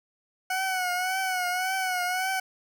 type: tone with vibrato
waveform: 20% pulse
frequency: 740 Hz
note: F#5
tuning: in tune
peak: -21 dBFS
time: 0.5-2.4 s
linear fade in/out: 5 ms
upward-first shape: triangle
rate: 1.8 Hz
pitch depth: 67 cents each way
effects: none

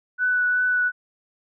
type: tone with vibrato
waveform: sine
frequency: 1486 Hz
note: F#6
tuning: 7 cents sharp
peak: -18 dBFS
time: 0.18-0.92 s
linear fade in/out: 50 ms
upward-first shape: triangle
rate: 2.7 Hz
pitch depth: 14 cents each way
effects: none

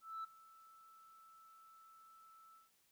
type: tone with ADSR envelope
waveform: sine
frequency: 1318.5 Hz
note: E6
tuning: in tune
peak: -39 dBFS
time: 0.01-2.71 s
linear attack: 230 ms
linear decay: 12 ms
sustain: -21 dB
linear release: 160 ms
effects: tanh soft clip ceiling -40 dBFS + white hiss -75 dBFS RMS until 2.91 s

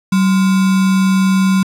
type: tone with sample-and-hold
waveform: sine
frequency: 190 Hz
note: F#3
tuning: 46 cents sharp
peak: -9 dBFS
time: 0.12-1.63 s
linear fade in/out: 5 ms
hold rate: 1225 Hz
effects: low-pass 11000 Hz 12 dB/octave

